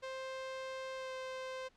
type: tone with pitch glide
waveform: sawtooth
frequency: 525 to 519.9 Hz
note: C5 to C5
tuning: +6 to -11 cents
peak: -37 dBFS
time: 0.02-1.69 s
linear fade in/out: 20 ms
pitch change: -17 cents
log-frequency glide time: 0.96-1.13 s
effects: pink hiss -70 dBFS RMS until 1.76 s + low-pass 5000 Hz 12 dB/octave